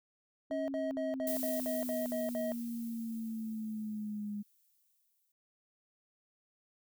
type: exponential sweep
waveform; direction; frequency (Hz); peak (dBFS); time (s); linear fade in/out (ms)
sine; down; 277.2 to 205.1; -36; 0.5-4.43; 20
type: tone bursts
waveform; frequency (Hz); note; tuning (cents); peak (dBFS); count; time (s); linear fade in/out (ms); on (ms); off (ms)
triangle; 636; D#5; +38; -32; 9; 0.51-2.52; 0; 170; 60
type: noise with exponential decay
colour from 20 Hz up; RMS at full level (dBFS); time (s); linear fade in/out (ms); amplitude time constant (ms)
violet; -38; 1.27-5.32; 1; 880
effects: none